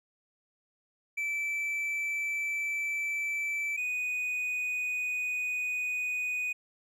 triangle tone pair in turn, 2321 / 2484 Hz, D7 / D#7, -21 / -3 cents, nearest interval minor second, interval 118 cents, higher second, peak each -28 dBFS, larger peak neither, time 1.17-3.77 / 3.77-6.53 s, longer second, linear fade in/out 10 ms, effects none

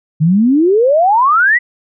sine exponential sweep, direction up, 148.3 to 2020 Hz, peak -7 dBFS, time 0.2-1.59 s, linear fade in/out 20 ms, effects none

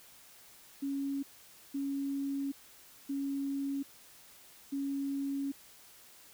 sine tone bursts at uneven times, 277.2 Hz, C#4, in tune, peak -32 dBFS, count 4, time 0.82-1.23 / 1.74-2.52 / 3.09-3.83 / 4.72-5.52 s, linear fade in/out 10 ms, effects white hiss -57 dBFS RMS until 6.33 s

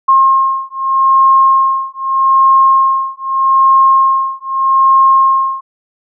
sine beating tone pair, 1070 / 1070.81 Hz, C6 / C6, +38 / +40 cents, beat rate 0.81 Hz, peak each -10 dBFS, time 0.08-5.61 s, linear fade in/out 10 ms, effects none

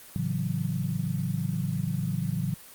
sine chord, F# minor seventh, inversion first, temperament equal, 110 / 138.59 / 164.81 / 185 Hz, A2 / C#3 / E3 / F#3, 0 / 0 / 0 / 0 cents, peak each -33 / -31 / -31 / -32 dBFS, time 0.16-2.54 s, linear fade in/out 0 ms, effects white hiss -48 dBFS RMS until 2.74 s + Opus 32 kbps

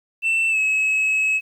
sine tone with pitch glide, 2675 to 2573 Hz, E7 to E7, +25 to -43 cents, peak -14 dBFS, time 0.22-1.41 s, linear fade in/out 50 ms, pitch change -68 cents, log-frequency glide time 0.49-0.58 s, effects tanh soft clip ceiling -16 dBFS + 9-bit

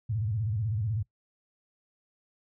sine tone with vibrato, 107.7 Hz, A2, 37 cents flat, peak -27 dBFS, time 0.09-1.03 s, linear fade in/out 10 ms, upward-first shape square, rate 16 Hz, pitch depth 150 cents each way, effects noise-tail reverb RT60 0.1 s tail -20 dB re dry

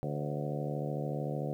harmonic tone with a mistuned harmonic, 73.42 Hz, D2, in tune, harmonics 2 / 3 / 4 / 5 / 6 / 7 / 8 / 9 / 10, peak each -35 / -42 / -43 / -44 / -43 / -41 / -44 / -47 / -46 dBFS, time 0.03-1.53 s, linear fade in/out 0 ms, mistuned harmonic 8, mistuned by -54 cents, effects 11-bit

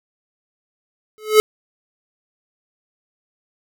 square tone with exponential growth, 429.9 Hz, A4, 40 cents flat, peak -5 dBFS, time 1.18-1.4 s, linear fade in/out 0 ms, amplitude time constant 46 ms, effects none

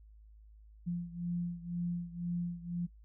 sine beating tone pair, 173.1 / 175.1 Hz, F3 / F3, -15 / +5 cents, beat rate 2 Hz, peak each -36 / -39 dBFS, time 0.86-2.87 s, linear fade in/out 20 ms, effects noise-tail reverb RT60 0.1 s tail -24 dB re dry + added 53 Hz sine -54 dBFS peak until 3.04 s

